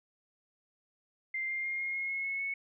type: tone with pitch steps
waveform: sine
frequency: 2093 / 2109 / 2125 / 2141 / 2157 / 2173 / 2189 / 2206 Hz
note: C7 / C7 / C7 / C7 / C#7 / C#7 / C#7 / C#7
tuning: 0 / +13 / +26 / +39 / -48 / -35 / -22 / -9 cents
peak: -32 dBFS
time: 1.34-2.54 s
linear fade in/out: 5 ms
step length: 150 ms
effects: none